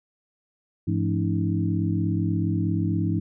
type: tone cluster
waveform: sine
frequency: 102.1 / 170.4 / 214.8 / 281 / 317.8 Hz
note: G#2 / F3 / A3 / C#4 / D#4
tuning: -29 / -42 / -41 / +24 / +37 cents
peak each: -25 / -26 / -33 / -31 / -29 dBFS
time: 0.87-3.2 s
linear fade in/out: 10 ms
effects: none